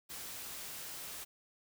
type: noise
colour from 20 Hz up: white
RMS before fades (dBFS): -45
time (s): 0.09-1.25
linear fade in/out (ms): 20
effects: none